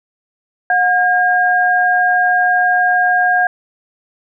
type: tone pair together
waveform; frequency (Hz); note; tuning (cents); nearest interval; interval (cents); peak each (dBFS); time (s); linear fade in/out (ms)
sine; 725 / 1618.7; F#5 / G#6; -35 / -45; octave + major second; 1390; -13; 0.7-3.47; 2
effects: none